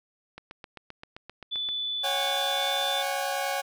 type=click train; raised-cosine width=0.3 ms; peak=-25 dBFS; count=11; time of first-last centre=0.38-1.689 s; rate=7.64 Hz
type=tone with pitch glide; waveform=sine; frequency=3482 to 3514 Hz; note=A7 to A7; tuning=-19 to -3 cents; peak=-28 dBFS; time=1.51-3.03 s; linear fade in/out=20 ms; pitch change=+16 cents; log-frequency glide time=2.55-2.71 s
type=chord; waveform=sawtooth; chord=C# suspended fourth; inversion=none; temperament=equal with one note detuned; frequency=554.4 / 740 / 810.2 Hz; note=C#5 / F#5 / G#5; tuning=0 / 0 / -43 cents; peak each=-28 dBFS; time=2.03-3.62 s; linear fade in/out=20 ms
effects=none

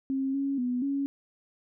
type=tone with pitch steps; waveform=sine; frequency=268.4 / 276.1 / 247.5 / 278.1 Hz; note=C4 / C#4 / B3 / C#4; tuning=+44 / -7 / +4 / +6 cents; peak=-26 dBFS; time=0.1-1.06 s; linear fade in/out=0 ms; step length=240 ms; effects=none

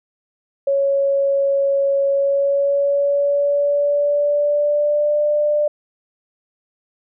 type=tone with pitch glide; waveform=sine; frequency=554.4 to 594.2 Hz; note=C#5 to D5; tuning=0 to +20 cents; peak=-14 dBFS; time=0.67-5.68 s; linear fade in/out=5 ms; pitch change=+120 cents; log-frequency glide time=2.08-5.21 s; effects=none

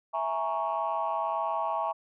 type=chord; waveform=sine; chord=A# half-diminished seventh; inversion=second; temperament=equal; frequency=659.3 / 830.6 / 932.3 / 1108.7 Hz; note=E5 / G#5 / A#5 / C#6; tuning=0 / 0 / 0 / 0 cents; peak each=-32 dBFS; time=0.13-1.93 s; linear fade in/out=20 ms; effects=tanh soft clip ceiling -20 dBFS

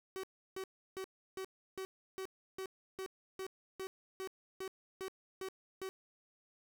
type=tone bursts; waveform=45% pulse; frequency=380 Hz; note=F#4; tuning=46 cents sharp; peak=-40 dBFS; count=15; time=0.16-5.89 s; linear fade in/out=0 ms; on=74 ms; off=330 ms; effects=none

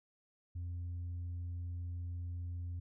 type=tone; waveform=sine; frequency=87.31 Hz; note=F2; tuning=in tune; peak=-36 dBFS; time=0.55-2.8 s; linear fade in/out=10 ms; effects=tanh soft clip ceiling -37 dBFS

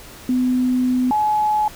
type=tone pair in turn; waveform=sine; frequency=252.4 / 849 Hz; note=B3 / G#5; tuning=+38 / +38 cents; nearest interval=octave + major sixth; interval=2100 cents; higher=second; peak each=-15 dBFS; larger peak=neither; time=0.29-1.11 / 1.11-1.68 s; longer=first; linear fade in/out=2 ms; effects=pink hiss -40 dBFS RMS until 1.75 s

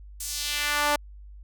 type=tone with high-pass filter sweep; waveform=sawtooth; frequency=293.7 Hz; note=D4; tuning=in tune; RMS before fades=-27 dBFS; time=0.2-0.96 s; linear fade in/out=5 ms; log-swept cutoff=8400 to 690 Hz; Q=1.3; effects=added 50 Hz sine -42 dBFS peak until 1.43 s

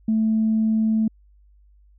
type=tone; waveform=sine; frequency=220 Hz; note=A3; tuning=in tune; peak=-16 dBFS; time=0.08-1.08 s; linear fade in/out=5 ms; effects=tanh soft clip ceiling -12 dBFS + added 50 Hz sine -51 dBFS peak until 1.98 s

